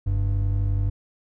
triangle tone pair together, 46.25 / 98 Hz, F#1 / G2, 0 / 0 cents, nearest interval octave + minor second, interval 1300 cents, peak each -22 / -20 dBFS, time 0.06-0.9 s, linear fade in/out 10 ms, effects none

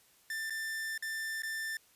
45% pulse tone with dropouts, 1780 Hz, A6, 20 cents sharp, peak -35 dBFS, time 0.3-1.77 s, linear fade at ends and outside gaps 2 ms, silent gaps 0.498-0.505 / 0.978-1.024 / 1.421-1.433 s, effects white hiss -65 dBFS RMS until 1.95 s + resampled to 32000 Hz

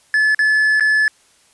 triangle tone with dropouts, 1726 Hz, A6, 34 cents flat, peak -10 dBFS, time 0.14-1.08 s, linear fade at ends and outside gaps 1 ms, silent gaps 0.347-0.391 / 0.798-0.807 s, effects white hiss -54 dBFS RMS until 1.53 s + resampled to 24000 Hz

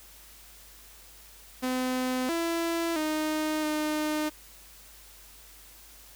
sawtooth tone with pitch steps, 255.1 / 334.6 / 309 / 305.1 Hz, C4 / E4 / D#4 / D#4, -44 / +26 / -12 / -34 cents, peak -23 dBFS, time 1.62-4.3 s, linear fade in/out 20 ms, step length 670 ms, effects added 50 Hz sine -56 dBFS peak until 6.15 s + white hiss -52 dBFS RMS until 6.15 s

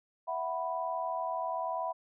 sine chord, E suspended second, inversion none, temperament equal, 659.3 / 740 / 987.8 Hz, E5 / F#5 / B5, 0 / 0 / 0 cents, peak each -36 / -37 / -35 dBFS, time 0.27-1.93 s, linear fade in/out 20 ms, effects none

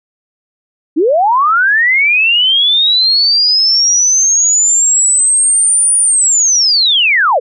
sine linear two-way sweep, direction up then down, 277.2 to 9550 to 432.3 Hz, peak -7 dBFS, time 0.96-7.4 s, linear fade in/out 20 ms, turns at 5.98 s, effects none

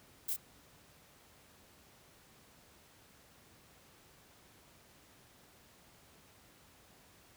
violet noise with echo, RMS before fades -36 dBFS, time 0.28-0.34 s, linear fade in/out 10 ms, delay 26 ms, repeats 1, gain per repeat -3 dB, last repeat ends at 0.366 s, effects pink hiss -62 dBFS RMS until 7.36 s + high-pass 60 Hz 12 dB/octave

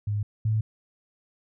sine tone pair in turn, 103.83 / 109.12 Hz, G#2 / A2, 0 / -14 cents, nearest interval minor second, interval 86 cents, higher second, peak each -24 / -21 dBFS, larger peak second, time 0.07-0.23 / 0.45-0.61 s, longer neither, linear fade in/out 5 ms, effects none

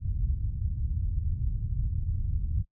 white low-pass noise, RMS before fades -29 dBFS, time 0-2.65 s, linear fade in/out 50 ms, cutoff 100 Hz, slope 24 dB/octave, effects noise-tail reverb RT60 0.1 s tail -21 dB re dry

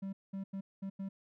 triangle tone bursts at uneven times, 194.3 Hz, G3, 15 cents flat, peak -35 dBFS, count 5, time 0.02-0.13 / 0.33-0.44 / 0.53-0.61 / 0.82-0.9 / 0.99-1.09 s, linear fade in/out 10 ms, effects none

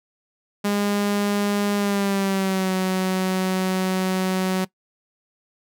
sawtooth tone with pitch glide, 203.9 to 186.98 Hz, G#3 to F#3, -32 to +18 cents, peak -16 dBFS, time 0.64-4.65 s, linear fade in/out 10 ms, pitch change -150 cents, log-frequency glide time 1.76-2.73 s, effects noise-tail reverb RT60 0.1 s tail -20 dB re dry

